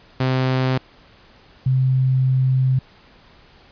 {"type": "tone pair in turn", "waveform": ["sawtooth", "sine"], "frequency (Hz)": [129.9, 130.52], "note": ["C3", "C3"], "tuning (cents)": [-12, -4], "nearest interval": "unison", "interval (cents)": 8, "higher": "second", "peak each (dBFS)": [-13, -14], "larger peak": "first", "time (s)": [[0.2, 0.78], [1.66, 2.79]], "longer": "second", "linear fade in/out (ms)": 5, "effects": ["pink hiss -50 dBFS RMS until 3.71 s", "resampled to 11025 Hz"]}